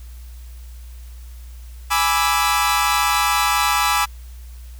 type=chord; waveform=sawtooth; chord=E dominant seventh; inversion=first; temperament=equal; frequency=830.6 / 987.8 / 1174.7 / 1318.5 Hz; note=G#5 / B5 / D6 / E6; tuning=0 / 0 / 0 / 0 cents; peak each=-18 dBFS; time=1.9-4.06 s; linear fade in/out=20 ms; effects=added 60 Hz sine -34 dBFS peak until 4.79 s + white hiss -51 dBFS RMS until 4.79 s